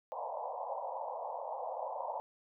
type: band-pass noise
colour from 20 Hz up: white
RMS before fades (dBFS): -40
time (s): 0.12-2.2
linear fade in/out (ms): 0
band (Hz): 500 to 1000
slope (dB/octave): 96
effects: none